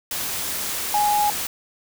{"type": "tone in noise", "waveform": "sine", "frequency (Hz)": 830.6, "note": "G#5", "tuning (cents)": 0, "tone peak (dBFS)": -17, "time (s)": [0.94, 1.3], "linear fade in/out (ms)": 2, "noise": "white", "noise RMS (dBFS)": -27, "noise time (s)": [0.11, 1.47], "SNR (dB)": 7, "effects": []}